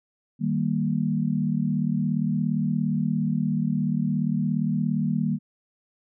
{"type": "chord", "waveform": "sine", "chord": "Eb major", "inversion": "none", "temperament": "equal", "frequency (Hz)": [155.56, 196, 233.1], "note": ["Eb3", "G3", "Bb3"], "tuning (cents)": [0, 0, 0], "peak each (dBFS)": -26, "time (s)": [0.39, 5.39], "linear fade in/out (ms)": 50, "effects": []}